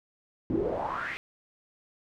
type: noise with band-pass filter sweep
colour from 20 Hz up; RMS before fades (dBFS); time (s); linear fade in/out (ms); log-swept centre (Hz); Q
brown; -31; 0.5-1.17; 0; 270 to 2400; 5.6
effects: none